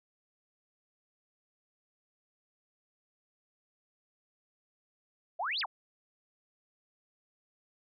sine exponential two-way sweep, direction up then down, 610 to 5130 to 610 Hz, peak -31 dBFS, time 5.39-5.66 s, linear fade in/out 10 ms, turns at 5.6 s, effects none

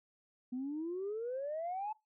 sine exponential sweep, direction up, 244.8 to 878 Hz, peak -35 dBFS, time 0.52-1.93 s, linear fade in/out 10 ms, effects noise-tail reverb RT60 0.2 s tail -21 dB re dry + tanh soft clip ceiling -32 dBFS

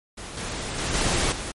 pink noise with level steps, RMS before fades -37 / -31 / -27 / -23 / -32 dBFS, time 0.17-1.52 s, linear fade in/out 10 ms, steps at 0.37 / 0.78 / 0.94 / 1.32 s, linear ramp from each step 2 ms, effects MP3 48 kbps

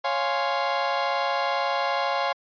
35% pulse chord, Db major seventh, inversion none, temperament equal, 554.4 / 698.5 / 830.6 / 1046.5 Hz, Db5 / F5 / Ab5 / C6, 0 / 0 / 0 / 0 cents, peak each -27 dBFS, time 0.04-2.33 s, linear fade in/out 10 ms, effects resampled to 11025 Hz

